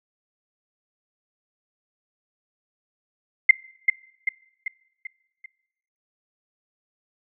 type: tone with echo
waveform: sine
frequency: 2093 Hz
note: C7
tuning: in tune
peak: -6 dBFS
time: 3.49-3.51 s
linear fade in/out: 5 ms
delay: 390 ms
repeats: 5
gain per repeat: -6 dB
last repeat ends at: 5.46 s
effects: noise-tail reverb RT60 0.9 s tail -24 dB re dry